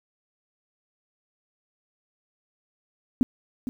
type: tone with echo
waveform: sine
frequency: 253.2 Hz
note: B3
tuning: 43 cents sharp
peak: -15 dBFS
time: 3.21-3.23 s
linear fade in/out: 0 ms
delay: 460 ms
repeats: 1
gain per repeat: -11 dB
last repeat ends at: 3.69 s
effects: 9-bit